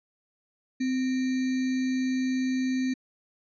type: tone with sample-and-hold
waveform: sine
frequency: 258.5 Hz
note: C4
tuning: 21 cents flat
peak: -24 dBFS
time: 0.8-2.94 s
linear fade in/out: 10 ms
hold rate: 2100 Hz
effects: resampled to 16000 Hz